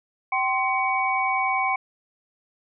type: tone cluster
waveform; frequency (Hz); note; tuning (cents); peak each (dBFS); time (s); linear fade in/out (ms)
sine; 769 / 1050 / 2255; G5 / C6 / C#7; -33 / +6 / +29; -25; 0.32-1.76; 5
effects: none